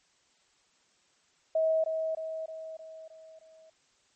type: tone with echo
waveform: sine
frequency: 640 Hz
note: D#5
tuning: 49 cents sharp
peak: -23 dBFS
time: 1.55-1.84 s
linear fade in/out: 5 ms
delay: 310 ms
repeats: 6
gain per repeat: -5 dB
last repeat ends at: 3.7 s
effects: white hiss -68 dBFS RMS until 4.15 s + MP3 32 kbps